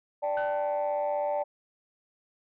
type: chord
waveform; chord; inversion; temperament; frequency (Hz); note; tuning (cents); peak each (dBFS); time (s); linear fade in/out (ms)
sine; D suspended fourth; none; equal; 587.3 / 784 / 880; D5 / G5 / A5; 0 / 0 / 0; -27 / -32 / -32; 0.22-1.44; 20
type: tone with exponential decay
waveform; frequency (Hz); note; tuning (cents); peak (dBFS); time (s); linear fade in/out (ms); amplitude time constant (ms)
sine; 1509; F#6; +34; -31; 0.37-1.02; 2; 140
effects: tanh soft clip ceiling -21 dBFS